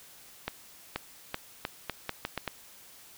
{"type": "accelerating click train", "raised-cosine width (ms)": 0.3, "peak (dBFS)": -15, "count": 9, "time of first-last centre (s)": [0.48, 2.477], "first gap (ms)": 480, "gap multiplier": 0.8, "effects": ["white hiss -53 dBFS RMS until 3.17 s"]}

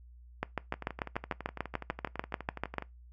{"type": "two click trains", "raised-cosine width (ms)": 0.5, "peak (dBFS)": [-24, -16], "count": [26, 17], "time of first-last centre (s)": [[0.74, 2.823], [0.43, 2.783]], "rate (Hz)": [12, 6.8], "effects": ["noise-tail reverb RT60 0.2 s tail -21 dB re dry", "added 60 Hz sine -51 dBFS peak until 3.12 s"]}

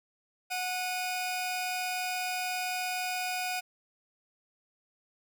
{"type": "tone pair together", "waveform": "sawtooth", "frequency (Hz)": [734, 2469], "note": ["F#5", "D#7"], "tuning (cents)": [-14, -14], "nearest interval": "octave + major sixth", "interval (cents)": 2100, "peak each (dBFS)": [-29, -32], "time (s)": [0.5, 3.61], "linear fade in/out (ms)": 20, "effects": []}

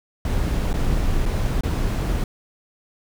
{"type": "noise with dropouts", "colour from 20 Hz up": "brown", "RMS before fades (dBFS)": -21, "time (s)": [0.25, 2.24], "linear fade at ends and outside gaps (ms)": 2, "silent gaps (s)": [[0.73, 0.739], [1.256, 1.26], [1.609, 1.634]], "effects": []}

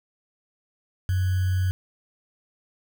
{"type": "tone with sample-and-hold", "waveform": "sine", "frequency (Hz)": 92.5, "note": "F#2", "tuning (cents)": 0, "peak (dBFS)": -20, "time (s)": [1.09, 1.71], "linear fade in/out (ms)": 0, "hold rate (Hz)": 1575, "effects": []}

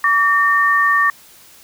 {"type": "tone pair together", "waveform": "sine", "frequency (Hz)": [1147.8, 1822], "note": ["D6", "A#6"], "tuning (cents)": [-40, -40], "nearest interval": "minor sixth", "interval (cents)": 800, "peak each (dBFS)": -14, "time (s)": [0.04, 1.1], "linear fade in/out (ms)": 2, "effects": ["white hiss -45 dBFS RMS until 1.63 s"]}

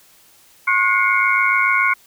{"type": "tone cluster", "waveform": "sine", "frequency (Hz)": [1081, 1448, 2124, 2231], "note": ["C#6", "F#6", "C7", "C#7"], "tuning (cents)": [-44, -38, 25, 11], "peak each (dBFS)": -19, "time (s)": [0.67, 1.94], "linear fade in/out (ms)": 10, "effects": ["white hiss -51 dBFS RMS until 2.06 s"]}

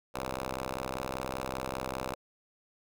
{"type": "ring-modulated tone", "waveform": "5% pulse", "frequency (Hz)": 65.1, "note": "C2", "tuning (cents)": -8, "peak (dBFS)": -20, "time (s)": [0.14, 2.15], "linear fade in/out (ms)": 10, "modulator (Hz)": 543, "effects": []}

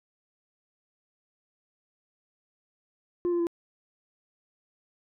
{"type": "tone with pitch steps", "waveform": "sine", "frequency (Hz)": [351, 345.8, 340], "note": ["F4", "F4", "F4"], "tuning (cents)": [9, -17, -46], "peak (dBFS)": -21, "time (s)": [3.25, 3.469], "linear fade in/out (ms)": 0, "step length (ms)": 73, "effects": ["tanh soft clip ceiling -23 dBFS"]}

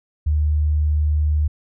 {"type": "tone", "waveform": "sine", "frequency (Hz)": 75.5, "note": "D2", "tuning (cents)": 48, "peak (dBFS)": -15, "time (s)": [0.26, 1.48], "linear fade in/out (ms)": 10, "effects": []}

